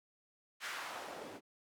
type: noise with band-pass filter sweep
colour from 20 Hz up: white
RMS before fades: -45 dBFS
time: 0.6-1.41 s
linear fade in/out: 50 ms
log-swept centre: 1900 to 300 Hz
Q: 1.3
effects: none